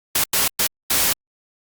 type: noise bursts at uneven times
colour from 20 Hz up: white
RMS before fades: -18 dBFS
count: 4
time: 0.15-0.24 / 0.33-0.48 / 0.59-0.67 / 0.9-1.13 s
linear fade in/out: 5 ms
effects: Opus 48 kbps